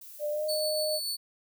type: noise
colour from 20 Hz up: violet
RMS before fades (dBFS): -47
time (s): 0.01-0.61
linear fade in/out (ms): 5
type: tone with pitch glide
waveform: sine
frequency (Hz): 594 to 616.4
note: D5 to D#5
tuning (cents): +20 to -16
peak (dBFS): -28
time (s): 0.19-1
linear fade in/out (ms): 50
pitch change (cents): +64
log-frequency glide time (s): 0.31-0.47
type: tone with tremolo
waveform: sawtooth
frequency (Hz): 4458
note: C#8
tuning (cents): +9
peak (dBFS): -27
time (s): 0.48-1.17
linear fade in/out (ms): 20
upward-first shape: sine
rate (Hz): 6.9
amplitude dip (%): 25
effects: none